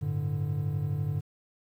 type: chord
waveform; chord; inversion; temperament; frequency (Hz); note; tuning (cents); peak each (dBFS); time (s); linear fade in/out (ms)
triangle; G suspended second; none; equal; 98 / 110 / 146.83; G2 / A2 / D3; 0 / 0 / 0; -31 / -32 / -28; 0.01-1.21; 20
effects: 10-bit